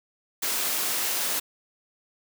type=high-pass noise; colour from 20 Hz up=white; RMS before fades=-27 dBFS; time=0.42-1.4 s; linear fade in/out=10 ms; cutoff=250 Hz; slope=12 dB/octave; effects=none